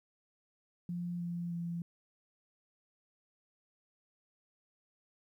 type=tone with pitch steps; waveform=sine; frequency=174.61 / 172.6 / 170.62 Hz; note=F3 / F3 / F3; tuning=0 / -20 / -40 cents; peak=-35 dBFS; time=0.89-1.82 s; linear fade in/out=2 ms; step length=310 ms; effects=12-bit